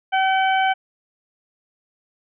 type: harmonic tone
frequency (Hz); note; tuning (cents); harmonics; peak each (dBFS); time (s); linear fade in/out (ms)
764; G5; -45; 1 / 2 / 3 / 4; -17 / -23 / -27 / -29; 0.12-0.74; 20
effects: none